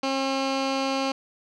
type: tone with low-pass filter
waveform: 15% pulse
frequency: 269.3 Hz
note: C#4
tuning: 50 cents flat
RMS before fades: -26 dBFS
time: 0.03-1.12 s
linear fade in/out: 5 ms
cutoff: 4700 Hz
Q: 1.7
effects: none